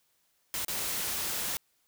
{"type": "noise with dropouts", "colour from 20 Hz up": "white", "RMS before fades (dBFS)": -33, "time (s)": [0.54, 1.57], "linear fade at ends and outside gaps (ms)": 0, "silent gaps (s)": [0.648, 0.682], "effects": ["white hiss -72 dBFS RMS until 1.87 s"]}